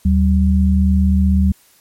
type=tone pair together; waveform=sine; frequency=76.16 / 191.9 Hz; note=D#2 / G3; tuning=-36 / -37 cents; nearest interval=octave + major third; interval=1599 cents; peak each=-12 / -14 dBFS; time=0.05-1.52 s; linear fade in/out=5 ms; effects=white hiss -52 dBFS RMS until 1.8 s + MP3 64 kbps